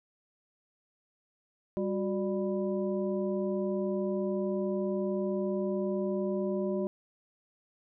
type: harmonic tone with a mistuned harmonic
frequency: 197.7 Hz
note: G3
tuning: 15 cents sharp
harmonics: 1 / 2 / 3 / 5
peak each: -32 / -32 / -35 / -47 dBFS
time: 1.77-6.87 s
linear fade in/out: 0 ms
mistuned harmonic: 2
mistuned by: -130 cents
effects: none